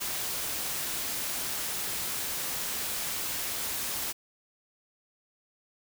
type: noise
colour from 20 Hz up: white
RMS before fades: -33 dBFS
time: 0-4.13 s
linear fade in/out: 20 ms
effects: none